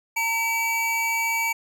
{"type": "tone pair together", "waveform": "square", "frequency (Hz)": [910, 2293], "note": ["A#5", "D7"], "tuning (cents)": [-42, -42], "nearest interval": "octave + major third", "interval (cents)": 1600, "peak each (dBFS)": [-28, -24], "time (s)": [0.16, 1.53], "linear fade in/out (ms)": 10, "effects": []}